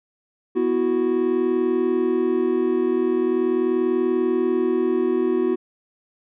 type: chord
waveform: triangle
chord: B suspended fourth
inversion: none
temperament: equal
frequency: 246.9 / 329.6 / 370 Hz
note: B3 / E4 / F#4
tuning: 0 / 0 / 0 cents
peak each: -23 / -22 / -18 dBFS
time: 0.55-5.56 s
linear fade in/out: 20 ms
effects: resampled to 8000 Hz